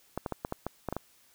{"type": "clicks", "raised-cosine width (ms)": 1, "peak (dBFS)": -18, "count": 9, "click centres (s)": [0.176, 0.262, 0.323, 0.449, 0.524, 0.666, 0.887, 0.926, 0.966], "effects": ["white hiss -63 dBFS RMS until 1.34 s"]}